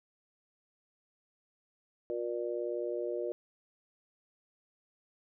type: harmonic tone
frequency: 119.2 Hz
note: A#2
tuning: 39 cents sharp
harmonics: 3 / 4 / 5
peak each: -36 / -37 / -38 dBFS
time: 2.1-3.32 s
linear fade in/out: 0 ms
effects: none